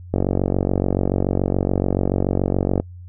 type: click train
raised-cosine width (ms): 2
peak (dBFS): -5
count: 126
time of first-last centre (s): 0.14-2.8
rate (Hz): 47
effects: noise-tail reverb RT60 0.1 s tail -26 dB re dry + added 89 Hz sine -35 dBFS peak until 3.08 s